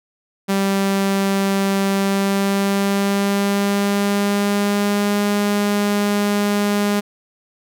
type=tone with pitch glide; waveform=sawtooth; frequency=196 to 204.8 Hz; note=G3 to G#3; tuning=0 to -24 cents; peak=-12 dBFS; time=0.48-7.01 s; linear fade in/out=20 ms; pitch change=+76 cents; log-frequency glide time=1.89-5.26 s; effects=none